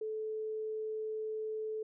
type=tone; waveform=sine; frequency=434.9 Hz; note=A4; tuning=20 cents flat; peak=-35 dBFS; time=0.01-1.83 s; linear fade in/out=5 ms; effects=none